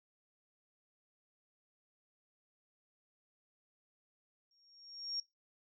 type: tone with exponential growth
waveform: sine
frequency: 5560 Hz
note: F8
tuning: 9 cents flat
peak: -33 dBFS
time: 4.51-5.2 s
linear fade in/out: 2 ms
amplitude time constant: 150 ms
effects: noise-tail reverb RT60 0.2 s tail -22 dB re dry